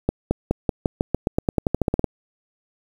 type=accelerating click train; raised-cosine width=2 ms; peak=-5 dBFS; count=18; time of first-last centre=0.09-2.043 s; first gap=220 ms; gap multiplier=0.91; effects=7-bit